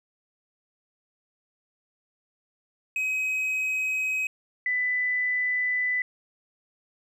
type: tone pair in turn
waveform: triangle / sine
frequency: 2534 / 1994.5 Hz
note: D#7 / B6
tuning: +31 / +17 cents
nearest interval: major third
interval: 414 cents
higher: first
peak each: -23 dBFS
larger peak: neither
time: 2.96-4.27 / 4.66-6.02 s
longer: second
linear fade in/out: 2 ms
effects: none